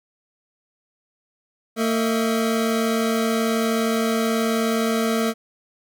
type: tone pair together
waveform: 25% pulse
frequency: 226.6 / 640.9 Hz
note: A#3 / E5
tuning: -49 / -49 cents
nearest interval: octave + tritone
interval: 1800 cents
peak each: -16 / -24 dBFS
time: 1.76-5.34 s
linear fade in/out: 50 ms
effects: none